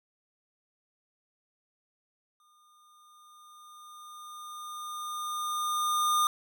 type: tone with exponential growth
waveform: square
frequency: 1214 Hz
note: D#6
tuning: 43 cents flat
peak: -23 dBFS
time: 2.4-6.27 s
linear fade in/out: 1 ms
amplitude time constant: 840 ms
effects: none